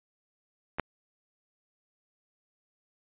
clicks, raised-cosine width 0.5 ms, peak -23 / -12 dBFS, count 2, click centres 0.785 / 0.797 s, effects resampled to 8000 Hz

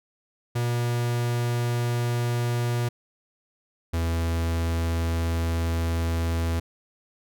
45% pulse tone pair in turn, 120 / 83.07 Hz, B2 / E2, -49 / +14 cents, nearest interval tritone, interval 637 cents, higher first, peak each -23 dBFS, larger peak neither, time 0.55-2.89 / 3.93-6.6 s, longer second, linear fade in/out 10 ms, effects none

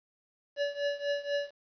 square tone with tremolo, 573 Hz, D5, 43 cents flat, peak -27 dBFS, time 0.56-1.51 s, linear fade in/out 50 ms, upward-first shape triangle, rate 4.1 Hz, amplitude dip 90%, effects resampled to 11025 Hz + 10-bit

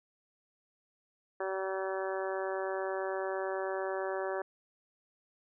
harmonic tone, 191 Hz, G3, 45 cents flat, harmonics 2 / 3 / 4 / 5 / 6 / 7 / 8 / 9, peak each -36 / -37 / -41 / -44 / -45 / -48 / -46 / -45 dBFS, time 1.4-4.42 s, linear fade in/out 5 ms, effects none

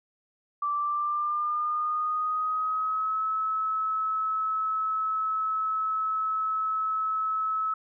sine tone with pitch glide, 1168 to 1296 Hz, D6 to E6, -10 to -30 cents, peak -25 dBFS, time 0.62-7.74 s, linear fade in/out 5 ms, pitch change +180 cents, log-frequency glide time 0.72-3.24 s, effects none

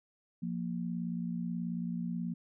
sine tone pair together, 174.63 / 233.1 Hz, F3 / A#3, 0 / 0 cents, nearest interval perfect fourth, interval 500 cents, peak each -35 / -37 dBFS, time 0.42-2.34 s, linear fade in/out 10 ms, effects none

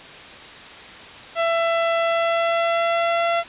sawtooth tone with pitch glide, 668 to 679.3 Hz, E5 to F5, +23 to -48 cents, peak -14 dBFS, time 1.35-3.44 s, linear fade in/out 50 ms, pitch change +29 cents, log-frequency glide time 1.99-3.32 s, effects white hiss -39 dBFS RMS until 3.48 s + resampled to 8000 Hz

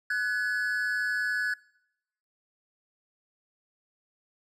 triangle tone pair together, 1488 / 1698.9 Hz, F#6 / G#6, +9 / +39 cents, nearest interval major second, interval 230 cents, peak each -27 dBFS, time 0.1-1.54 s, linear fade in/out 5 ms, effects noise-tail reverb RT60 0.8 s tail -23 dB re dry

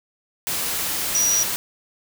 sine tone in noise, 5800 Hz, F#8, 35 cents flat, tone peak -17 dBFS, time 1.15-1.43 s, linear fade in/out 0 ms, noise white, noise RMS -25 dBFS, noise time 0.47-1.56 s, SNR +5 dB, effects none

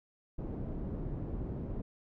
pink low-pass noise, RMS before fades -38 dBFS, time 0.38-1.82 s, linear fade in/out 10 ms, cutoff 350 Hz, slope 12 dB/octave, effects none

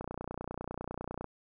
click train, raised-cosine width 1 ms, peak -24 dBFS, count 38, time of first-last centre 0.01-1.243 s, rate 30 Hz, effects none

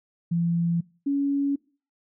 sine tone pair in turn, 169.8 / 280.6 Hz, F3 / C#4, -48 / +21 cents, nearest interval major sixth, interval 869 cents, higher second, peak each -21 dBFS, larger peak neither, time 0.31-0.81 / 1.06-1.56 s, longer neither, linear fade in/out 10 ms, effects noise-tail reverb RT60 0.4 s tail -23 dB re dry

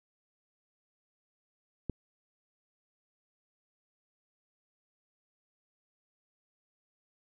click, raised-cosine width 3 ms, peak -20 dBFS, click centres 1.897 s, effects none

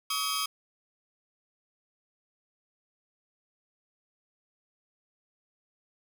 sawtooth tone cluster, 1133 / 1274 / 3201 / 4985 Hz, C#6 / D#6 / G7 / D#8, +37 / +41 / +36 / +2 cents, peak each -31 dBFS, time 0.1-0.46 s, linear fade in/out 5 ms, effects 10-bit

